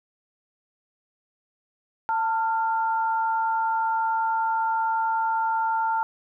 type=tone pair together; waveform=sine; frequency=894.7 / 1388 Hz; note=A5 / F6; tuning=+29 / -11 cents; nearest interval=minor sixth; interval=760 cents; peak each=-22 / -29 dBFS; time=2.09-6.03 s; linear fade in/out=0 ms; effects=none